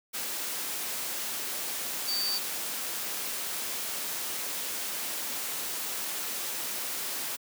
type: tone in noise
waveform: sine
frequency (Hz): 4600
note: D8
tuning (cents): -37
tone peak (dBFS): -28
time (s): 2.07-2.39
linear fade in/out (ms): 20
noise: white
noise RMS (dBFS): -34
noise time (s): 0.13-7.37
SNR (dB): +3
effects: high-pass 200 Hz 12 dB/octave